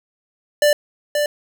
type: tone with echo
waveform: square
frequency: 590 Hz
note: D5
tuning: 8 cents sharp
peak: -12 dBFS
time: 0.62-0.73 s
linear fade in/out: 2 ms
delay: 530 ms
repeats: 1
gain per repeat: -5 dB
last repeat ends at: 1.26 s
effects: none